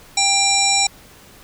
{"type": "harmonic tone", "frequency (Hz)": 791, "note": "G5", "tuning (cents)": 15, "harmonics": [1, 3, 5, 7, 9, 10], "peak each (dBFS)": [-21, -21, -21, -21, -21, -21], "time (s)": [0.17, 0.87], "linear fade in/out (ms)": 5, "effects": ["pink hiss -45 dBFS RMS until 1.43 s"]}